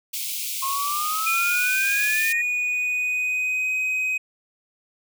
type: high-pass noise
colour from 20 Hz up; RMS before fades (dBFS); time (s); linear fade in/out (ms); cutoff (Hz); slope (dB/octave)
white; -29; 0.13-2.33; 10; 2200; 96
type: exponential sweep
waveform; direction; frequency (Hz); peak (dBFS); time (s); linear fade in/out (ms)
sine; up; 1066 to 1895; -24; 0.62-2.42; 10
type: tone with pitch glide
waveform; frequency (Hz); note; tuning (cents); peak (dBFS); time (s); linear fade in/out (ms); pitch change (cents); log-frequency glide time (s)
triangle; 2453 to 2518; D#7 to D#7; -25 to +20; -20; 1.26-4.18; 10; +45; 2.31-3.73
effects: none